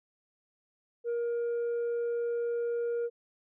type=tone; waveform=sine; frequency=471.9 Hz; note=A#4; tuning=21 cents sharp; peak=-26 dBFS; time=1.04-3.1 s; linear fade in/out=50 ms; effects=tanh soft clip ceiling -28 dBFS